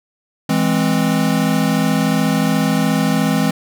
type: chord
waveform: square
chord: E augmented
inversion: none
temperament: equal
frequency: 164.81 / 207.7 / 261.6 Hz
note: E3 / G#3 / B#3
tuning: 0 / 0 / 0 cents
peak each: -19 dBFS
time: 0.49-3.51 s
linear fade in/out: 5 ms
effects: none